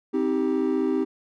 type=chord; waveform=triangle; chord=C minor; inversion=none; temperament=equal with one note detuned; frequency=261.6 / 316.7 / 392 Hz; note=C4 / Eb4 / G4; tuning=0 / +31 / 0 cents; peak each=-23 dBFS; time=0.13-1.05 s; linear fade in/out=20 ms; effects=tanh soft clip ceiling -12 dBFS